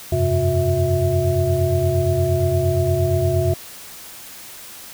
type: tone cluster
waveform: sine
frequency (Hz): 87.9 / 96.5 / 131.9 / 361.3 / 657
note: F2 / G2 / C3 / F#4 / E5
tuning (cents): +12 / -27 / +14 / -41 / -6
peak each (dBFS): -22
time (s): 0.12-3.54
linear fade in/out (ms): 5
effects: white hiss -38 dBFS RMS until 4.93 s